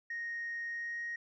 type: tone with pitch glide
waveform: sine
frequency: 1864.7 to 1875.5 Hz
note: A#6 to A#6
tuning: 0 to +10 cents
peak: -35 dBFS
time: 0.1-1.16 s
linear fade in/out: 5 ms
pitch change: +10 cents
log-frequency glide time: 0.67-1.02 s
effects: tanh soft clip ceiling -33 dBFS